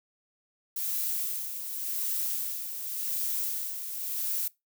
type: noise with tremolo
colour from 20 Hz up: violet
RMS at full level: -30 dBFS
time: 0.76-4.48 s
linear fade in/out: 5 ms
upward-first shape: sine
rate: 0.89 Hz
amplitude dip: 55%
effects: noise-tail reverb RT60 0.2 s tail -22 dB re dry